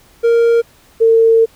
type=tone pair in turn; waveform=triangle / sine; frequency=465.5 / 453 Hz; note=A#4 / A#4; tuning=-2 / -50 cents; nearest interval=unison; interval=48 cents; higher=first; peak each=-6 dBFS; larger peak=neither; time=0.23-0.62 / 1-1.46 s; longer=second; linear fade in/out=20 ms; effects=pink hiss -48 dBFS RMS until 1.55 s